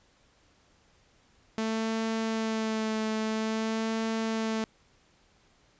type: tone with vibrato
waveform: sawtooth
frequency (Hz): 221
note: A3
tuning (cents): +8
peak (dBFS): -24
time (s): 1.58-4.64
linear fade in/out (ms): 0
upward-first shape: sine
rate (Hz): 0.5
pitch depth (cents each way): 20
effects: pink hiss -64 dBFS RMS until 5.79 s + resampled to 16000 Hz